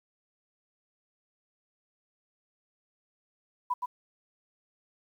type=tone with echo; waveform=sine; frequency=989 Hz; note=B5; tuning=2 cents sharp; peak=-25 dBFS; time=3.7-3.74 s; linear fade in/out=10 ms; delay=120 ms; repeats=1; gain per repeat=-4 dB; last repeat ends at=3.86 s; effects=10-bit